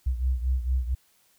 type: beating tone pair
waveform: sine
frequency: 62.7 / 67.1 Hz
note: B1 / C2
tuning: +27 / +44 cents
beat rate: 4.4 Hz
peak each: -24 / -29 dBFS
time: 0.06-0.95 s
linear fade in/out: 10 ms
effects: white hiss -64 dBFS RMS until 1.38 s